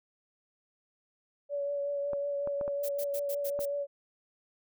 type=tone with vibrato; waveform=sine; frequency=569 Hz; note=C#5; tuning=45 cents sharp; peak=-30 dBFS; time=1.49-3.87 s; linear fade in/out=50 ms; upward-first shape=triangle; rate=5.4 Hz; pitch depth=21 cents each way
type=clicks; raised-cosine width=1 ms; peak=-26 dBFS; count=5; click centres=2.133 / 2.474 / 2.612 / 2.679 / 3.591 s
type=noise bursts; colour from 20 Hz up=violet; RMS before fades=-39 dBFS; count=6; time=2.83-3.656 s; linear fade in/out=10 ms; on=61 ms; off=92 ms
effects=none